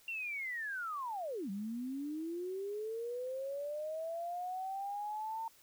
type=linear two-way sweep; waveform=sine; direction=down then up; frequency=2761 to 190 to 911 Hz; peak=-37 dBFS; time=0.08-5.48 s; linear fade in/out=2 ms; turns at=1.5 s; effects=white hiss -64 dBFS RMS until 5.62 s